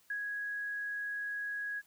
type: tone with ADSR envelope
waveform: sine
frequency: 1661.2 Hz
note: G#6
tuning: in tune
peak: -33 dBFS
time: 0.1-1.82 s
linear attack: 4 ms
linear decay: 78 ms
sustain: -2 dB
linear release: 38 ms
effects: white hiss -67 dBFS RMS until 1.86 s